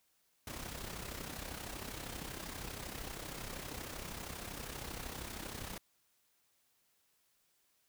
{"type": "noise with amplitude modulation", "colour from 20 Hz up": "pink", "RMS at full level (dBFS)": -42, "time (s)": [0.47, 5.78], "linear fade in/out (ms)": 2, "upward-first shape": "sine", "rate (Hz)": 32.7, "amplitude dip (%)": 60, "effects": ["white hiss -75 dBFS RMS until 7.88 s"]}